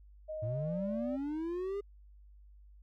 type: tone with pitch glide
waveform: sine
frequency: 622.3 to 587.4 Hz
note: D#5 to D5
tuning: 0 to 0 cents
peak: -37 dBFS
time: 0.28-1.17 s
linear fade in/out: 20 ms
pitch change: -100 cents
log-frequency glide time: 0.6-0.86 s
type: linear sweep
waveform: triangle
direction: up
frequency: 103.83 to 410 Hz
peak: -32 dBFS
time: 0.42-1.81 s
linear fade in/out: 10 ms
effects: added 50 Hz sine -54 dBFS peak until 2.82 s